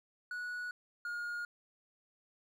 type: tone pair in turn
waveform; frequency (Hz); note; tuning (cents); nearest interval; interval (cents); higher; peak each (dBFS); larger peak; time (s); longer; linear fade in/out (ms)
triangle; 1466 / 1427.6; F#6 / F6; -16 / +38; unison; 46; first; -36 / -35; second; 0.31-0.71 / 1.05-1.45; neither; 2
effects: none